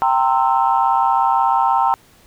sine chord, C dominant seventh, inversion second, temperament equal with one note detuned, 784 / 920.6 / 1046.5 / 1318.5 Hz, G5 / Bb5 / C6 / E6, 0 / -22 / 0 / 0 cents, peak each -17 / -16 / -20 / -22 dBFS, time 0.02-1.94 s, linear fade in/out 0 ms, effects tanh soft clip ceiling -2 dBFS + pink hiss -51 dBFS RMS until 2.26 s

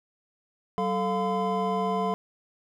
triangle tone cluster, 190.4 / 439.4 / 701 / 1020 Hz, F#3 / A4 / F5 / C6, +50 / -2 / +6 / -44 cents, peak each -28 dBFS, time 0.78-2.14 s, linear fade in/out 0 ms, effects none

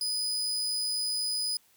35% pulse tone, 4978 Hz, D#8, in tune, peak -27 dBFS, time 0.01-1.57 s, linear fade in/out 2 ms, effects white hiss -64 dBFS RMS until 1.76 s

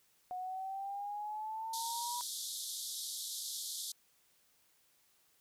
sine exponential sweep, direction up, 727 to 972 Hz, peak -38 dBFS, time 0.31-2.21 s, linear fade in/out 0 ms
pink band-pass noise, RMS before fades -42 dBFS, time 1.73-3.92 s, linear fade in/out 5 ms, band 3400 to 13000 Hz, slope 96 dB/octave
effects white hiss -71 dBFS RMS until 5.4 s

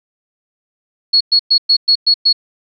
sine tone bursts, 4348 Hz, C#8, 34 cents flat, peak -7 dBFS, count 7, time 1.13-2.329 s, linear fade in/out 10 ms, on 77 ms, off 110 ms, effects none

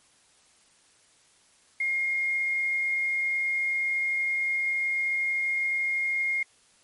sine tone with quantisation, 2136 Hz, C7, 35 cents sharp, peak -24 dBFS, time 1.8-6.43 s, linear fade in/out 5 ms, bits 8, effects white hiss -61 dBFS RMS until 6.83 s + MP3 48 kbps

